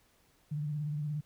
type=tone with vibrato; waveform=sine; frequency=149.1 Hz; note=D3; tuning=27 cents sharp; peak=-32 dBFS; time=0.51-1.21 s; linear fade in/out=10 ms; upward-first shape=sine; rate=17 Hz; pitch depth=53 cents each way; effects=pink hiss -68 dBFS RMS until 1.25 s